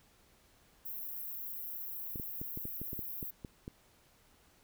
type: high-pass noise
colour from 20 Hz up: white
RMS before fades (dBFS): -42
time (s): 0.85-3.31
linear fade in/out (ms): 10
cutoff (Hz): 12000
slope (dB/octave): 96
type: clicks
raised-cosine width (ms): 3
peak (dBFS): -29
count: 11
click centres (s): 2.158 / 2.198 / 2.415 / 2.574 / 2.654 / 2.816 / 2.931 / 2.992 / 3.228 / 3.448 / 3.679
effects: pink hiss -66 dBFS RMS until 4.63 s